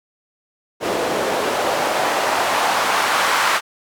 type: noise with band-pass filter sweep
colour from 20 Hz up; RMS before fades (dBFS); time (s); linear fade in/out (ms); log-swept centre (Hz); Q
white; -19; 0.8-3.61; 50; 450 to 1200; 1.4
effects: none